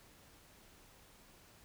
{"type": "silence", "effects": ["pink hiss -62 dBFS RMS until 1.64 s"]}